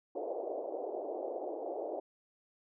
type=band-pass noise; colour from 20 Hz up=white; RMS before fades=-39 dBFS; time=0.15-2 s; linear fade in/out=5 ms; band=330 to 710 Hz; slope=48 dB/octave; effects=none